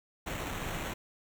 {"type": "noise with sample-and-hold", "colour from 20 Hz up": "pink", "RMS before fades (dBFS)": -37, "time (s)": [0.26, 0.94], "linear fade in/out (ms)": 10, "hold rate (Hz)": 4900, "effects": []}